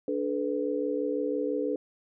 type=tone cluster; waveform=sine; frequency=292.3 / 430.3 / 496.3 Hz; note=D4 / A4 / B4; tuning=-8 / -39 / +8 cents; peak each=-31 dBFS; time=0.08-1.76 s; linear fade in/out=2 ms; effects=none